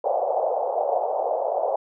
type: band-pass noise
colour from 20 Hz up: pink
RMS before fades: -24 dBFS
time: 0.04-1.76 s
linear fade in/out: 5 ms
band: 510 to 810 Hz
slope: 48 dB/octave
effects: none